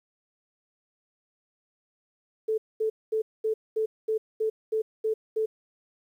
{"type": "tone bursts", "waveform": "sine", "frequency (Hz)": 438.2, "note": "A4", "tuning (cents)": -7, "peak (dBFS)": -23, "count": 10, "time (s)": [2.48, 5.46], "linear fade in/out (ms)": 10, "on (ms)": 100, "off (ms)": 220, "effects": ["10-bit"]}